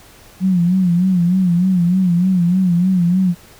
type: tone with vibrato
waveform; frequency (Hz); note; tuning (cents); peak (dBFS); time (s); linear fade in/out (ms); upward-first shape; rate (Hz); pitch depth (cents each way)
sine; 180; F#3; -47; -11; 0.4-3.35; 50; sine; 3.3; 92
effects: pink hiss -44 dBFS RMS until 3.59 s